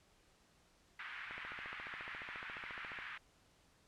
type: band-pass noise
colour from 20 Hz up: pink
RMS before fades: -48 dBFS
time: 0.99-3.18 s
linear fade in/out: 5 ms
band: 1400 to 2400 Hz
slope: 24 dB/octave
type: click train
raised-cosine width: 0.5 ms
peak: -33 dBFS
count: 25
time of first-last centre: 1.31-2.988 s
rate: 14.3 Hz
effects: pink hiss -70 dBFS RMS until 3.87 s + low-pass 9000 Hz 12 dB/octave